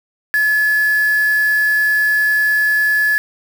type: tone with quantisation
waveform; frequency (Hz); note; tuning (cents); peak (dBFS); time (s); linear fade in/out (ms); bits
sine; 1711; A6; -49; -12; 0.34-3.18; 0; 4
effects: none